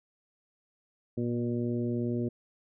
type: harmonic tone with a mistuned harmonic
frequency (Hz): 119.9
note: A#2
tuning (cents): +49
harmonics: 1 / 2 / 3 / 4 / 5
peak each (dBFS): -33 / -31 / -34 / -41 / -44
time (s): 1.17-2.29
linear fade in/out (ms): 10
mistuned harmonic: 1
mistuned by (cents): -32
effects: none